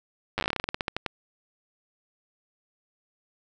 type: slowing click train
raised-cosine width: 0.3 ms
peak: -11 dBFS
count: 19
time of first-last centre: 0.38-1.063 s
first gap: 9 ms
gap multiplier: 1.15
effects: none